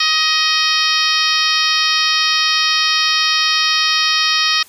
harmonic tone with a mistuned harmonic, 628 Hz, D#5, 16 cents sharp, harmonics 2 / 3 / 4 / 5 / 6 / 7 / 8 / 9, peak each -21 / -21 / -21 / -21 / -21 / -21 / -21 / -21 dBFS, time 0-4.63 s, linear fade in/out 5 ms, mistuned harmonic 9, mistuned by -25 cents, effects white hiss -44 dBFS RMS until 4.68 s + resampled to 32000 Hz

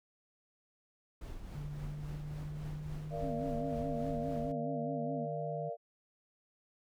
brown noise with tremolo, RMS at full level -43 dBFS, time 1.21-4.52 s, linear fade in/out 5 ms, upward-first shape triangle, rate 3.6 Hz, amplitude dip 50%
sine tone with pitch glide, 146.83 to 152.45 Hz, D3 to D#3, 0 to -35 cents, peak -40 dBFS, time 1.54-5.7 s, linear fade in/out 20 ms, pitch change +65 cents, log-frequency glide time 1.69-3.18 s
sine chord, Bb major, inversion none, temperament equal with one note detuned, 466.2 / 587.3 / 684.5 Hz, Bb4 / D5 / F5, 0 / 0 / -35 cents, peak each -42 / -41 / -40 dBFS, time 3.1-5.77 s, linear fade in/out 50 ms
sine tone with vibrato, 252.4 Hz, B3, 38 cents sharp, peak -38 dBFS, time 3.2-5.28 s, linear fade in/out 50 ms, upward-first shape sine, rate 4.8 Hz, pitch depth 140 cents each way
effects none

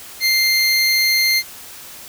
square tone pair together, 2093 / 4238 Hz, C7 / C8, 0 / +21 cents, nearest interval octave, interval 1221 cents, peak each -17 dBFS, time 0.2-1.43 s, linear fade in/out 50 ms, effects white hiss -37 dBFS RMS until 2.08 s

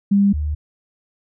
sine tone pair in turn, 200.1 / 74.95 Hz, G3 / D2, +36 / +36 cents, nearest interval octave + perfect fourth, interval 1700 cents, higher first, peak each -11 / -19 dBFS, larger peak first, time 0.11-0.33 / 0.33-0.55 s, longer neither, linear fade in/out 10 ms, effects none

